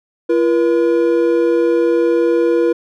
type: tone pair together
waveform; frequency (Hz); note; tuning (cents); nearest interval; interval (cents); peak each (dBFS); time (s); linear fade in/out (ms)
triangle; 340.4 / 480; F4 / B4; -44 / -49; tritone; 595; -12; 0.29-2.73; 10
effects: none